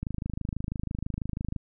click train, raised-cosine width 5 ms, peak -19 dBFS, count 41, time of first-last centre 0.03-1.563 s, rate 26.1 Hz, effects none

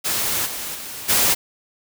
white noise with level steps, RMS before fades -22 / -29 / -33 / -17 dBFS, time 0.04-1.35 s, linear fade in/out 20 ms, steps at 0.45 / 0.74 / 1.08 s, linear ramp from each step 20 ms, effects none

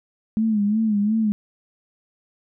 sine tone with vibrato, 213 Hz, G#3, 44 cents sharp, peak -17 dBFS, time 0.37-1.32 s, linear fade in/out 0 ms, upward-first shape sine, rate 2.8 Hz, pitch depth 87 cents each way, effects none

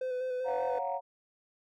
triangle tone with vibrato, 508 Hz, B4, 49 cents sharp, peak -29 dBFS, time 0.01-0.79 s, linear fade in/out 5 ms, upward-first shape square, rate 5.1 Hz, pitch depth 20 cents each way
sine chord, Gb major seventh, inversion second, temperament equal, 554.4 / 698.5 / 740 / 932.3 Hz, Db5 / F5 / Gb5 / Bb5, 0 / 0 / 0 / 0 cents, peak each -36 dBFS, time 0.44-1.01 s, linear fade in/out 50 ms
effects tanh soft clip ceiling -22 dBFS

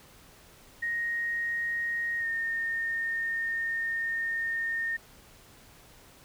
sine tone with pitch glide, 1870 to 1831.5 Hz, A#6 to A#6, +5 to -31 cents, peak -28 dBFS, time 0.82-4.97 s, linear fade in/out 10 ms, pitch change -36 cents, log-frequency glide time 2.19-2.26 s, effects pink hiss -55 dBFS RMS until 6.24 s

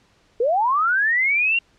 sine linear sweep, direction up, 440.8 to 2794 Hz, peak -16 dBFS, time 0.4-1.59 s, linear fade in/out 5 ms, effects pink hiss -59 dBFS RMS until 1.78 s + low-pass 6000 Hz 12 dB/octave

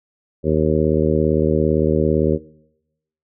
harmonic tone, 77.7 Hz, D#2, 2 cents flat, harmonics 1 / 2 / 3 / 4 / 5 / 6 / 7, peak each -23 / -21 / -22 / -24 / -20 / -22 / -23 dBFS, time 0.43-2.39 s, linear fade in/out 50 ms, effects noise-tail reverb RT60 0.9 s tail -21 dB re dry

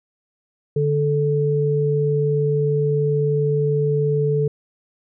sine tone pair together, 146.83 / 436.6 Hz, D3 / A4, 0 / -13 cents, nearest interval octave + perfect fifth, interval 1887 cents, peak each -19 dBFS, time 0.76-4.48 s, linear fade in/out 5 ms, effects none

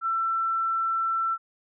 sine tone, 1340 Hz, E6, 28 cents sharp, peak -23 dBFS, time 0.01-1.38 s, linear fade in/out 50 ms, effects none

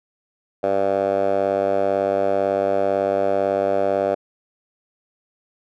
10% pulse tone with band-pass filter, 98 Hz, G2, in tune, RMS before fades -20 dBFS, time 0.63-4.15 s, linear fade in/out 10 ms, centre 620 Hz, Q 3.5, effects none

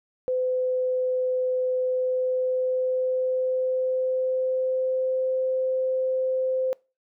sine tone with pitch glide, 509 to 518.5 Hz, C5 to C5, -48 to -16 cents, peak -22 dBFS, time 0.28-6.73 s, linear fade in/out 0 ms, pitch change +32 cents, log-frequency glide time 1.76-5.33 s, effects noise-tail reverb RT60 0.3 s tail -24 dB re dry

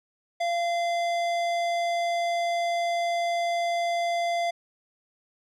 sine tone with tanh clipping, 688 Hz, F5, 26 cents flat, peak -26 dBFS, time 0.4-4.51 s, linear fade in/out 10 ms, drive 17 dB, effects none

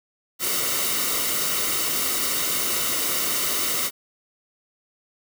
white noise with comb filter, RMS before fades -24 dBFS, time 0.39-3.91 s, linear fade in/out 50 ms, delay 1.2 ms, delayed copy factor -0.6, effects none

